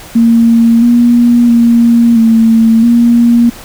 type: tone with pitch steps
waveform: sine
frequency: 230.8 / 238.9 / 234.2 / 225.8 / 236.1 Hz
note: A#3 / A#3 / A#3 / A3 / A#3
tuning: -17 / +43 / +8 / +45 / +22 cents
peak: -3 dBFS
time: 0.15-3.5 s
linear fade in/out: 10 ms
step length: 670 ms
effects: pink hiss -31 dBFS RMS until 3.64 s